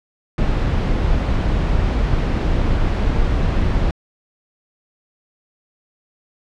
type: noise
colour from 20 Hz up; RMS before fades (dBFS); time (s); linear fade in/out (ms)
brown; -17; 0.38-3.91; 2
effects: low-pass 4000 Hz 12 dB/octave